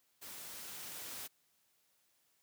white noise with level ramp, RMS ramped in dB -49 to -45 dBFS, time 0.21-1.28 s, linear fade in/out 20 ms, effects white hiss -75 dBFS RMS until 2.42 s + high-pass 80 Hz 12 dB/octave

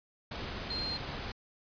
sine tone in noise, 4186 Hz, C8, in tune, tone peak -34 dBFS, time 0.7-0.97 s, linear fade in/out 5 ms, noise pink, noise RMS -39 dBFS, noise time 0.31-1.32 s, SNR +2 dB, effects resampled to 11025 Hz

